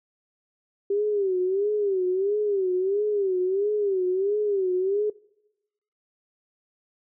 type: tone with vibrato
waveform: sine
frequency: 392 Hz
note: G4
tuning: in tune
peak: -21 dBFS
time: 0.9-5.1 s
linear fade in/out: 5 ms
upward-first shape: sine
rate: 1.5 Hz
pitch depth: 130 cents each way
effects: noise-tail reverb RT60 0.9 s tail -23 dB re dry